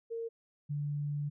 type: tone pair in turn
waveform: sine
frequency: 459.1 / 145.87 Hz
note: A#4 / D3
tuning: -26 / -11 cents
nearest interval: octave + minor sixth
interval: 1985 cents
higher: first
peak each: -35 / -32 dBFS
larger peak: second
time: 0.1-0.29 / 0.69-1.3 s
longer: second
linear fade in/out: 20 ms
effects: none